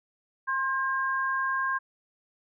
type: tone pair together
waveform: sine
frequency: 1060 / 1609.9 Hz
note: C6 / G6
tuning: +22 / +46 cents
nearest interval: perfect fifth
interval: 724 cents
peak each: -28 dBFS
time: 0.47-1.79 s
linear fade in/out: 20 ms
effects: none